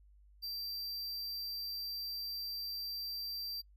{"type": "tone", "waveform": "square", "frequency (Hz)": 4699, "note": "D8", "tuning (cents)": 0, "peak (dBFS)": -39, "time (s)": [0.42, 3.62], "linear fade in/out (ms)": 20, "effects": ["noise-tail reverb RT60 0.1 s tail -26 dB re dry", "added 50 Hz sine -59 dBFS peak until 3.76 s"]}